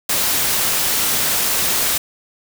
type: noise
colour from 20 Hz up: white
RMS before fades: -18 dBFS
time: 0.09-1.98 s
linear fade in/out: 5 ms
effects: none